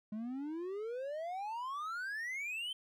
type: exponential sweep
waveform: triangle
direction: up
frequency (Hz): 207.7 to 3136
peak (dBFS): -36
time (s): 0.12-2.73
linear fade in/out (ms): 5
effects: none